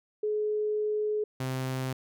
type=tone pair in turn; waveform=sine / sawtooth; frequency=424 / 130.35 Hz; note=G#4 / C3; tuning=+36 / -6 cents; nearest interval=octave + minor sixth; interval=2042 cents; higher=first; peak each=-26 dBFS; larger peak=neither; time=0.23-1.24 / 1.4-1.93 s; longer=first; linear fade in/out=5 ms; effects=none